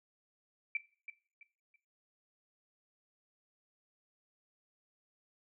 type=tone with echo; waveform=sine; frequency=2329 Hz; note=D7; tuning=15 cents flat; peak=-31 dBFS; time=0.75-0.77 s; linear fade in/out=2 ms; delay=330 ms; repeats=3; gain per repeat=-11 dB; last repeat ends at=1.76 s; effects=noise-tail reverb RT60 0.4 s tail -17 dB re dry